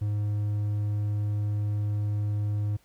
triangle tone, 104 Hz, G#2, 3 cents sharp, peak -23 dBFS, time 0.01-2.77 s, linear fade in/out 10 ms, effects pink hiss -64 dBFS RMS until 2.84 s

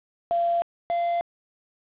sine / triangle tone pair in turn, 686 / 688.7 Hz, F5 / F5, -31 / -24 cents, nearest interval unison, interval 7 cents, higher second, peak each -20 dBFS, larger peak neither, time 0.31-0.62 / 0.9-1.21 s, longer neither, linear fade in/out 0 ms, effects resampled to 8000 Hz + 8-bit

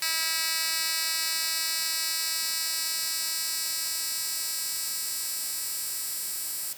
10% pulse tone with high-pass filter sweep, 323.9 Hz, E4, 30 cents flat, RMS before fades -30 dBFS, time 0.02-6.73 s, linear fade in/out 2 ms, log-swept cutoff 3200 to 8900 Hz, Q 0.89, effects white hiss -45 dBFS RMS until 6.77 s + high-pass 60 Hz 12 dB/octave

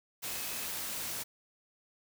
sine tone in noise, 2565 Hz, E7, 48 cents flat, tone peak -49 dBFS, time 0.26-0.68 s, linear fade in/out 20 ms, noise white, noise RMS -38 dBFS, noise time 0.22-1.24 s, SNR -14 dB, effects none

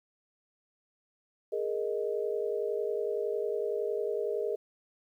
sine chord, Ab suspended second, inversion none, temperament equal, 415.3 / 466.2 / 622.3 Hz, Ab4 / Bb4 / Eb5, 0 / 0 / 0 cents, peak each -32 / -33 / -37 dBFS, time 1.52-4.56 s, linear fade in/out 10 ms, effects 11-bit

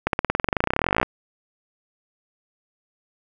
accelerating click train, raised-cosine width 0.5 ms, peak -4 dBFS, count 30, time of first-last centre 0.07-1.03 s, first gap 62 ms, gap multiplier 0.95, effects none

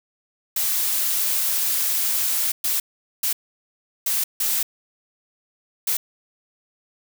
blue noise bursts at uneven times, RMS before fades -22 dBFS, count 6, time 0.56-2.52 / 2.64-2.8 / 3.23-3.33 / 4.06-4.24 / 4.4-4.63 / 5.87-5.97 s, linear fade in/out 5 ms, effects none

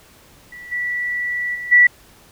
sine tone with level steps, 1955 Hz, B6, 18 cents flat, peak -34 / -20 / -26 / -7 dBFS, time 0.52-1.87 s, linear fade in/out 5 ms, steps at 0.71 / 1.54 / 1.71 s, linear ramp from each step 20 ms, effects pink hiss -49 dBFS RMS until 2.31 s

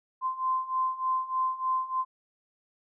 sine beating tone pair, 1036 / 1039.3 Hz, C6 / C6, -17 / -12 cents, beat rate 3.3 Hz, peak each -31 / -28 dBFS, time 0.21-2.05 s, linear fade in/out 50 ms, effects none

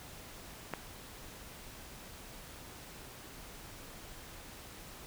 click, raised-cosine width 0.5 ms, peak -20 dBFS, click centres 0.737 s, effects pink hiss -50 dBFS RMS until 5.06 s

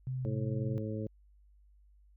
sine tone with vibrato, 129 Hz, C3, 24 cents flat, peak -33 dBFS, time 0.07-0.78 s, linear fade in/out 0 ms, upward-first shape sine, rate 4.8 Hz, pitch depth 9 cents each way
harmonic tone, 108.1 Hz, A2, 30 cents flat, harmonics 1 / 2 / 3 / 4 / 5, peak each -37 / -40 / -42 / -43 / -44 dBFS, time 0.25-1.07 s, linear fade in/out 0 ms
effects added 50 Hz sine -59 dBFS peak until 2.16 s

